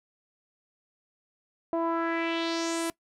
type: tone with low-pass filter sweep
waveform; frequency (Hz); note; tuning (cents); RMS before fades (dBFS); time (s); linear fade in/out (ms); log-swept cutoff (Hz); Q
sawtooth; 332; E4; +12; -29; 1.73-2.9; 0; 750 to 11000; 2.8
effects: noise-tail reverb RT60 0.1 s tail -21 dB re dry

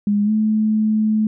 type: tone with pitch glide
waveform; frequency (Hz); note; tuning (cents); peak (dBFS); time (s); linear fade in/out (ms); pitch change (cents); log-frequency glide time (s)
sine; 205.3 to 216; G#3 to A3; -20 to -32; -14; 0.07-1.27; 2; +88; 0.24-0.31
effects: none

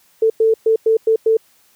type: tone bursts at uneven times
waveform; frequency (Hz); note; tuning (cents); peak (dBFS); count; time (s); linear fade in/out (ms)
sine; 445.2; A4; +20; -10; 6; 0.22-0.3 / 0.4-0.54 / 0.66-0.76 / 0.86-0.97 / 1.07-1.16 / 1.26-1.37; 5
effects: white hiss -55 dBFS RMS until 1.75 s + high-pass 60 Hz 12 dB/octave

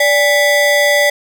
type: ring-modulated tone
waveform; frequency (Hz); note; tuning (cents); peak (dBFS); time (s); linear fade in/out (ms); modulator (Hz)
square; 698.5; F5; 0; -7; 0-1.1; 5; 1280
effects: none

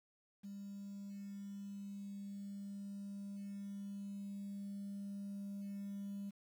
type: tone with level ramp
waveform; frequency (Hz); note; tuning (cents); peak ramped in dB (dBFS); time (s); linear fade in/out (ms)
sine; 199.8; G3; +33; -45 to -40; 0.43-6.31; 20
effects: tanh soft clip ceiling -40 dBFS + 11-bit

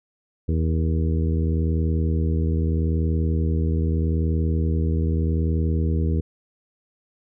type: harmonic tone with a mistuned harmonic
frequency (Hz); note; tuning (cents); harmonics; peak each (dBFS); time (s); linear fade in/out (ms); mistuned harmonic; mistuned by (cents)
80.8; E2; -34; 1 / 2 / 3 / 4 / 5 / 6; -20 / -26 / -30 / -32 / -34 / -36; 0.48-6.21; 10; 6; -40
effects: none

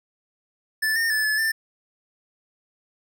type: tone with pitch steps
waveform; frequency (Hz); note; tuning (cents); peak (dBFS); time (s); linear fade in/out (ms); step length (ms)
square; 1751 / 1824 / 1740 / 1723 / 1782; A6 / A#6 / A6 / A6 / A6; -9 / -38 / -20 / -37 / +22; -21; 0.82-1.52; 10; 140
effects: 10-bit

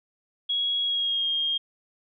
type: tone with pitch glide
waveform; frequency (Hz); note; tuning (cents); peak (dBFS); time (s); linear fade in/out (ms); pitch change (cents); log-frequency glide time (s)
sine; 3322 to 3229; G#7 to G#7; 0 to -49; -23; 0.49-1.58; 10; -49; 0.82-1.28
effects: none

